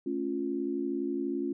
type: chord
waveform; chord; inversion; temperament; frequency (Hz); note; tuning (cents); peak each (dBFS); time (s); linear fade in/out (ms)
sine; A augmented; none; equal; 220 / 277.2 / 349.2; A3 / C#4 / E#4; 0 / 0 / 0; -38 / -32 / -33; 0.06-1.53; 5
effects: none